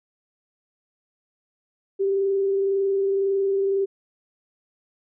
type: tone with frequency modulation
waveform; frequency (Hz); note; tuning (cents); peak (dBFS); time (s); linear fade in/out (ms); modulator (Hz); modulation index
sine; 392; G4; 0; -19; 1.99-3.86; 20; 21.9; 0.22
effects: none